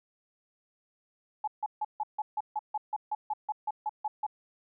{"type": "tone bursts", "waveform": "sine", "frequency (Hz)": 851, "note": "G#5", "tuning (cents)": 42, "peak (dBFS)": -28, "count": 16, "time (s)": [1.44, 4.266], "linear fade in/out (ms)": 5, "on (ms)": 36, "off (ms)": 150, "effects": []}